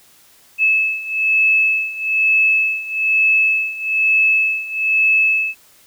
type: beating tone pair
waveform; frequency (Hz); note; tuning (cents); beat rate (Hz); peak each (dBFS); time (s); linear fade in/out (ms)
sine; 2603 / 2604.1; E7 / E7; -22 / -22; 1.1; -18 / -15; 0.58-5.55; 50
effects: white hiss -50 dBFS RMS until 5.86 s